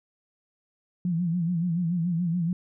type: tone with vibrato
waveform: sine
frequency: 171.8 Hz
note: F3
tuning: 28 cents flat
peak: -23 dBFS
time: 1.05-2.53 s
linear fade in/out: 2 ms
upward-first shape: sine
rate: 7 Hz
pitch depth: 95 cents each way
effects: none